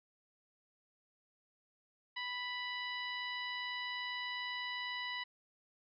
harmonic tone, 987.8 Hz, B5, in tune, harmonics 1 / 2 / 3 / 4 / 5, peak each -45 / -41 / -45 / -47 / -54 dBFS, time 2.16-5.24 s, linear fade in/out 10 ms, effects none

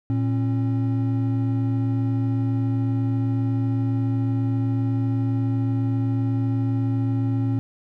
triangle tone pair together, 114.28 / 270.7 Hz, A#2 / C#4, -34 / -41 cents, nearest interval octave + minor third, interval 1493 cents, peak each -19 / -23 dBFS, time 0.1-7.59 s, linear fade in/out 0 ms, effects none

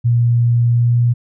sine tone with pitch glide, 118.9 to 119.93 Hz, A#2 to A#2, +35 to +50 cents, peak -10 dBFS, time 0.04-1.14 s, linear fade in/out 20 ms, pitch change +15 cents, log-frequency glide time 0.7-0.97 s, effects none

